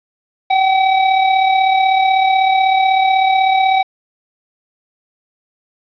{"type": "tone with amplitude modulation", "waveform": "square", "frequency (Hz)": 764, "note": "G5", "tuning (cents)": -45, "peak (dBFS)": -9, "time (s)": [0.5, 3.83], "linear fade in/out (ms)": 10, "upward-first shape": "sine", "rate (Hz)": 36.1, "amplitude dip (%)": 45, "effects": ["resampled to 11025 Hz", "7-bit"]}